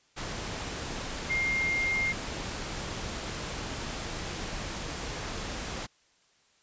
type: tone in noise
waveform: sine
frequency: 2119 Hz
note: C7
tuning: 21 cents sharp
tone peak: -26 dBFS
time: 1.29-2.13 s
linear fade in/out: 20 ms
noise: pink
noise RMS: -36 dBFS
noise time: 0.16-5.87 s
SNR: +7 dB
effects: white hiss -66 dBFS RMS until 6.62 s + resampled to 16000 Hz